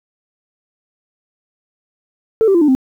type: tone with pitch steps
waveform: sine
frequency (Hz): 444.6 / 389.3 / 340.9 / 298.5 / 261.3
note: A4 / G4 / F4 / D4 / C4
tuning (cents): +18 / -12 / -42 / +28 / -2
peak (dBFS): -7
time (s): 2.41-2.75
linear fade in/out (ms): 0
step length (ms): 68
effects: tanh soft clip ceiling -5 dBFS + 8-bit